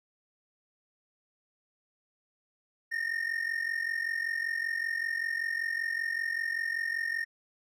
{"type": "ring-modulated tone", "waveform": "triangle", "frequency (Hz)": 1836, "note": "A#6", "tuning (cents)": -27, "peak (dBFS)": -25, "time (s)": [2.91, 7.25], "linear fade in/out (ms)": 20, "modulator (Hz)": 22.6, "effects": []}